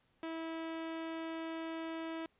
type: tone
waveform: sawtooth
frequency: 325.6 Hz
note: E4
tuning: 21 cents flat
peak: -35 dBFS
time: 0.23-2.26 s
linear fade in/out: 2 ms
effects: pink hiss -74 dBFS RMS until 2.39 s + resampled to 8000 Hz